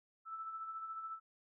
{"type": "tone with tremolo", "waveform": "sine", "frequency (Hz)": 1318.5, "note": "E6", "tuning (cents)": 0, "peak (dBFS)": -40, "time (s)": [0.25, 1.2], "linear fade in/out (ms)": 50, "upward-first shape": "sine", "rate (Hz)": 14, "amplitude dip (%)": 45, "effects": []}